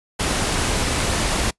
pink noise, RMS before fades -21 dBFS, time 0.19-1.51 s, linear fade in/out 10 ms, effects noise-tail reverb RT60 0.1 s tail -23 dB re dry + resampled to 24000 Hz

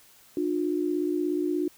sine tone pair together, 300.4 / 357.2 Hz, D4 / F4, +39 / +39 cents, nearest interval minor third, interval 300 cents, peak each -27 dBFS, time 0.37-1.68 s, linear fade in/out 2 ms, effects white hiss -56 dBFS RMS until 1.77 s

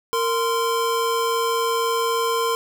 square tone pair together, 461.5 / 1036 Hz, A#4 / C6, -17 / -17 cents, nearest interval octave + major second, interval 1400 cents, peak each -23 dBFS, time 0.13-2.55 s, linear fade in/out 0 ms, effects none

